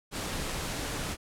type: noise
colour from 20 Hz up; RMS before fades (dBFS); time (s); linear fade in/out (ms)
pink; -34; 0.11-1.17; 50
effects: low-pass 11000 Hz 12 dB/octave